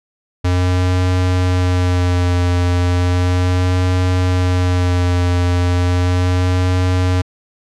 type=tone with vibrato; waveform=square; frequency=89.9 Hz; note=F#2; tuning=49 cents flat; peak=-13 dBFS; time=0.44-7.22 s; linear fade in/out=10 ms; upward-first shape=sine; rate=0.35 Hz; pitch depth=25 cents each way; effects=low-pass 7000 Hz 12 dB/octave